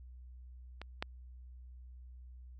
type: clicks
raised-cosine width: 0.3 ms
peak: -28 / -19 dBFS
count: 2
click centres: 0.816 / 1.025 s
effects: added 62 Hz sine -49 dBFS peak until 2.59 s